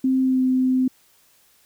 sine tone with pitch glide, 261.6 to 257.6 Hz, C4 to C4, 0 to -27 cents, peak -16 dBFS, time 0.04-0.88 s, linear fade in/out 5 ms, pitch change -27 cents, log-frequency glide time 0.21-0.42 s, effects white hiss -58 dBFS RMS until 1.65 s

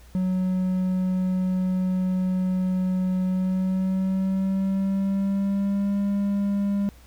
triangle tone with pitch glide, 185 to 200.6 Hz, F#3 to G3, 0 to +40 cents, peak -19 dBFS, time 0.15-6.89 s, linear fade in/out 0 ms, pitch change +140 cents, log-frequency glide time 3.25-5.98 s, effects added 61 Hz sine -47 dBFS peak until 7.06 s + pink hiss -55 dBFS RMS until 7.06 s

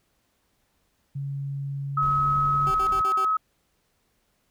sine tone with pitch glide, 139.3 to 141.24 Hz, C#3 to C#3, +9 to +33 cents, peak -28 dBFS, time 1.15-2.71 s, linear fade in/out 10 ms, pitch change +24 cents, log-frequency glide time 1.87-2.3 s
sine tone, 1280 Hz, D#6, 49 cents sharp, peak -20 dBFS, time 1.97-3.37 s, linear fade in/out 5 ms
brown noise, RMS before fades -38 dBFS, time 2.02-3.02 s, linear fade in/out 5 ms
20% pulse tone bursts, 385.7 Hz, G4, 28 cents flat, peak -28 dBFS, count 5, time 2.67-3.247 s, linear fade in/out 0 ms, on 73 ms, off 53 ms
effects pink hiss -70 dBFS RMS until 4.5 s

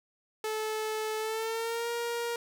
sawtooth tone with pitch glide, 434.3 to 470.9 Hz, A4 to A#4, -23 to +18 cents, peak -27 dBFS, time 0.44-2.36 s, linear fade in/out 2 ms, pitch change +141 cents, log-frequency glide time 1.18-1.9 s, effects none

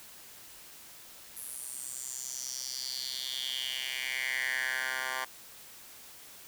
10% pulse tone with high-pass filter sweep, 130 Hz, C3, 11 cents flat, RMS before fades -36 dBFS, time 1.36-5.25 s, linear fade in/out 10 ms, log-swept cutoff 11000 to 1200 Hz, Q 4.5, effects white hiss -51 dBFS RMS until 6.47 s

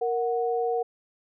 sine tone pair together, 466.3 / 737.6 Hz, A#4 / F#5, +1 / -6 cents, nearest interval minor sixth, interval 793 cents, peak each -25 / -28 dBFS, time 0.01-0.83 s, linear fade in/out 10 ms, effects none

